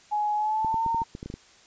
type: tone with pitch glide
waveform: sine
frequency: 839 to 914.9 Hz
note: G#5 to A#5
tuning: +17 to -33 cents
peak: -23 dBFS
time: 0.11-1.04 s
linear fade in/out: 20 ms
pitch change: +150 cents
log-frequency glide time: 0.35-0.88 s
type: clicks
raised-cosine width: 3 ms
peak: -23 dBFS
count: 10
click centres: 0.647 / 0.743 / 0.863 / 0.946 / 1.018 / 1.151 / 1.229 / 1.26 / 1.301 / 1.34 s
effects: white hiss -55 dBFS RMS until 1.66 s + resampled to 16000 Hz